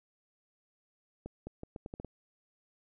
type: accelerating click train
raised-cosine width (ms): 2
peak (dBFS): -28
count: 8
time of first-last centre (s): 1.26-2.047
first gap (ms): 210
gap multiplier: 0.78
effects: none